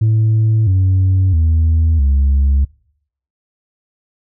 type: tone with pitch steps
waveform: sine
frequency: 110 / 94.12 / 80.52 / 68.9 Hz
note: A2 / F#2 / E2 / C#2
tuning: 0 / +30 / -40 / -10 cents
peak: -7 dBFS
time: 0.01-2.65 s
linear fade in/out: 10 ms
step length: 660 ms
effects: noise-tail reverb RT60 0.7 s tail -25 dB re dry + tanh soft clip ceiling -8 dBFS